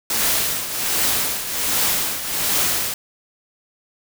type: noise with tremolo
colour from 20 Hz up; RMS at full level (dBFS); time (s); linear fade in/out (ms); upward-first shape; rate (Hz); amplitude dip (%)
white; -18; 0.1-2.94; 2; triangle; 1.3; 70
effects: none